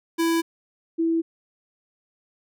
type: tone pair in turn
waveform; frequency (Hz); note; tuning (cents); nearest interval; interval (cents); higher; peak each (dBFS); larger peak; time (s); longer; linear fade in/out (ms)
square / sine; 331.4 / 329.3; E4 / E4; +9 / -2; unison; 11; first; -20 / -19; second; 0.18-0.42 / 0.98-1.22; neither; 20
effects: none